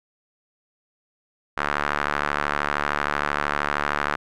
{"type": "tone with band-pass filter", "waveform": "sawtooth", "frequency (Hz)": 73, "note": "D2", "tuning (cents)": -10, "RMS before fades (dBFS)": -25, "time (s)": [1.57, 4.16], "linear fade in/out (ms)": 10, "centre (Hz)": 1400, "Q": 2.1, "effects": []}